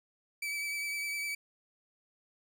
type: tone with vibrato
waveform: 40% pulse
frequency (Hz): 2300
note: D7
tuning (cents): -37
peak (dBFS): -33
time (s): 0.42-1.35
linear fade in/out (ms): 5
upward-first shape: sine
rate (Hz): 9.9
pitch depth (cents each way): 24
effects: none